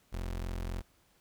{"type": "tone", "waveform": "30% pulse", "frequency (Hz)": 43.65, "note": "F1", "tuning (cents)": 0, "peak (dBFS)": -32, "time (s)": [0.12, 0.82], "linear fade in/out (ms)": 20, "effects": ["pink hiss -68 dBFS RMS until 1.2 s"]}